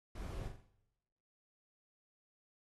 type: noise with echo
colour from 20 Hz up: brown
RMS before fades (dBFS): -44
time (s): 0.15-0.48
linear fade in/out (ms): 5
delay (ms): 42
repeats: 5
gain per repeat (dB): -6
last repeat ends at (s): 0.69
effects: noise-tail reverb RT60 1.0 s tail -19 dB re dry + AAC 32 kbps